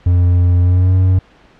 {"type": "tone with pitch glide", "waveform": "triangle", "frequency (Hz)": [88.6, 92.84], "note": ["F2", "F#2"], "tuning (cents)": [25, 6], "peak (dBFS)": -6, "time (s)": [0.06, 1.19], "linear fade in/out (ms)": 5, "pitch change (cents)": 81, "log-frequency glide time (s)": [0.61, 0.94], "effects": ["pink hiss -47 dBFS RMS until 1.59 s", "low-pass 3000 Hz 12 dB/octave"]}